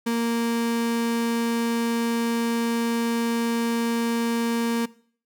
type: tone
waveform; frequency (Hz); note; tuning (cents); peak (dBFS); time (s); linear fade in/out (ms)
35% pulse; 232.4; A#3; -5; -20; 0.06-4.86; 10
effects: noise-tail reverb RT60 0.5 s tail -20 dB re dry